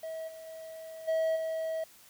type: tone with level steps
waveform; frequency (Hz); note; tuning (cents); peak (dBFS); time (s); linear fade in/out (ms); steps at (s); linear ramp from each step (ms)
triangle; 644; E5; -41; -34 / -42 / -40 / -24 / -29; 0.03-1.84; 5; 0.27 / 0.46 / 1.07 / 1.35; 20
effects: white hiss -57 dBFS RMS until 2.09 s